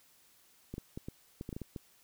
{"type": "clicks", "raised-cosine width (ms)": 3, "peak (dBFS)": -27, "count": 10, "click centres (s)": [0.74, 0.781, 0.975, 1.085, 1.411, 1.491, 1.528, 1.565, 1.617, 1.762], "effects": ["white hiss -65 dBFS RMS until 2.03 s"]}